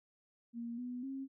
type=tone with pitch steps; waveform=sine; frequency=234.6 / 247.1 / 269.1 Hz; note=A#3 / B3 / C4; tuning=+11 / +1 / +49 cents; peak=-39 dBFS; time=0.53-1.28 s; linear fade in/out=50 ms; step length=250 ms; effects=none